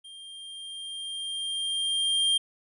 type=tone with level ramp; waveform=square; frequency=3193 Hz; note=G7; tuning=31 cents sharp; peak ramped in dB=-44 to -21 dBFS; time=0.04-2.38 s; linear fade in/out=10 ms; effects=resampled to 24000 Hz